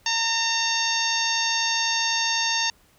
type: harmonic tone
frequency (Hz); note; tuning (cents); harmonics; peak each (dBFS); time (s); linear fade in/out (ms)
912; A#5; -38; 1 / 2 / 3 / 4 / 5 / 6 / 7; -29 / -29 / -29 / -29 / -29 / -29 / -29; 0.06-2.7; 2
effects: pink hiss -59 dBFS RMS until 2.98 s